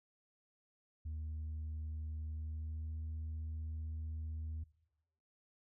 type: tone with pitch glide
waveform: sine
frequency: 77.78 to 78.91 Hz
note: D#2 to D#2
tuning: 0 to +25 cents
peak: -37 dBFS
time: 1.05-4.64 s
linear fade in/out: 10 ms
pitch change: +25 cents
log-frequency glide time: 2.32-2.95 s
effects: noise-tail reverb RT60 0.9 s tail -22 dB re dry + tanh soft clip ceiling -38 dBFS